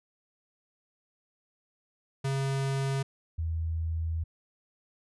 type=tone pair in turn; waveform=square / sine; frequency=136.1 / 81.49 Hz; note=C#3 / E2; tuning=-31 / -19 cents; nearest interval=major sixth; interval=888 cents; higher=first; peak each=-28 dBFS; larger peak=neither; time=2.24-3.03 / 3.38-4.24 s; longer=second; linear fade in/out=10 ms; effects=resampled to 24000 Hz